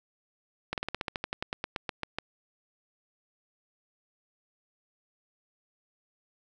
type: slowing click train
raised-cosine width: 0.3 ms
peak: -15 dBFS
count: 17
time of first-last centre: 0.73-2.186 s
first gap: 48 ms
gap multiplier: 1.08
effects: none